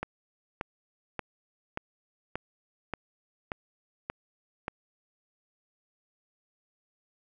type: click train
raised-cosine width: 0.5 ms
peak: -17 dBFS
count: 9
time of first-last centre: 0.03-4.681 s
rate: 1.72 Hz
effects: none